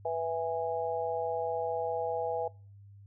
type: harmonic tone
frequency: 164.81 Hz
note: E3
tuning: in tune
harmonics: 3 / 4 / 5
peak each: -33 / -34 / -35 dBFS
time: 0.05-2.48 s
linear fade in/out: 5 ms
effects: noise-tail reverb RT60 0.4 s tail -25 dB re dry + added 100 Hz sine -50 dBFS peak until 3.06 s